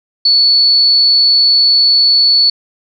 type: tone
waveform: sine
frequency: 4435 Hz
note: C#8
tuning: in tune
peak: -6 dBFS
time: 0.25-2.5 s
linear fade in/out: 5 ms
effects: none